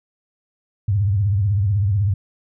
sine tone with vibrato, 100.2 Hz, G2, 38 cents sharp, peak -15 dBFS, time 0.88-2.14 s, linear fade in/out 5 ms, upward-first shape triangle, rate 16 Hz, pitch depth 180 cents each way, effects none

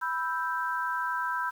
sine chord, E minor, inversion second, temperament equal, 987.8 / 1318.5 / 1568 Hz, B5 / E6 / G6, 0 / 0 / 0 cents, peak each -31 / -34 / -32 dBFS, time 0.01-1.51 s, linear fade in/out 20 ms, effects 9-bit

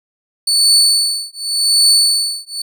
30% pulse tone with tremolo, 4476 Hz, C#8, 16 cents sharp, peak -4 dBFS, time 0.47-2.62 s, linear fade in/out 5 ms, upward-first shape triangle, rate 0.88 Hz, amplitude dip 100%, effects none

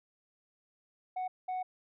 sine tone bursts at uneven times, 740 Hz, F#5, in tune, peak -30 dBFS, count 2, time 1.16-1.28 / 1.48-1.63 s, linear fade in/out 10 ms, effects tanh soft clip ceiling -32 dBFS

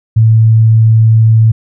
sine tone, 111.6 Hz, A2, 25 cents sharp, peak -3 dBFS, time 0.16-1.52 s, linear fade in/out 10 ms, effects none

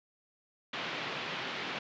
white band-pass noise, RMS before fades -38 dBFS, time 0.73-1.79 s, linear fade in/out 5 ms, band 130 to 3400 Hz, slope 24 dB/octave, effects resampled to 16000 Hz

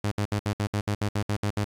sawtooth tone bursts, 103.3 Hz, G#2, 9 cents flat, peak -20 dBFS, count 12, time 0.04-1.644 s, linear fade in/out 5 ms, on 75 ms, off 64 ms, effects low-pass 10000 Hz 12 dB/octave + 9-bit

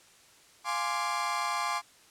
35% pulse chord, D half-diminished seventh, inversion first, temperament equal, 698.5 / 830.6 / 1046.5 / 1174.7 Hz, F5 / Ab5 / C6 / D6, 0 / 0 / 0 / 0 cents, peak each -37 / -34 / -31 / -32 dBFS, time 0.64-1.82 s, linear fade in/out 50 ms, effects white hiss -58 dBFS RMS until 2.1 s + low-pass 9000 Hz 12 dB/octave

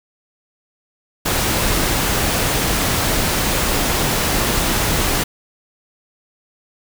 pink noise, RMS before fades -18 dBFS, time 1.25-5.24 s, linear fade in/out 10 ms, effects none

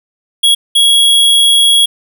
square tone bursts at uneven times, 3322 Hz, G#7, in tune, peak -6 dBFS, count 2, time 0.43-0.55 / 0.75-1.86 s, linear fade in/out 10 ms, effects none

